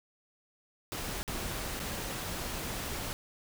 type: noise with dropouts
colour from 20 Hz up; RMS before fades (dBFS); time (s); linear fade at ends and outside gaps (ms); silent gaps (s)
pink; -37; 0.92-3.13; 0; 1.23-1.278 / 1.793-1.8
effects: none